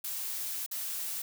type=noise with dropouts; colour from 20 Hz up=blue; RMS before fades=-36 dBFS; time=0.04-1.22 s; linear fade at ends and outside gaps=5 ms; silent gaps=0.663-0.712 s; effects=none

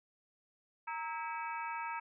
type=harmonic tone with a mistuned harmonic; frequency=324.8 Hz; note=E4; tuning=26 cents flat; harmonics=3 / 4 / 5 / 6 / 7 / 8; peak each=-39 / -44 / -47 / -56 / -47 / -50 dBFS; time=0.87-2 s; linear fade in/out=10 ms; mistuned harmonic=3; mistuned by=-81 cents; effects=none

